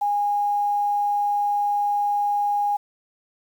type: tone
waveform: sine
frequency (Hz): 820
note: G#5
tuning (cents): -22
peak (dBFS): -19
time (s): 0.01-2.77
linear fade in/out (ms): 10
effects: 8-bit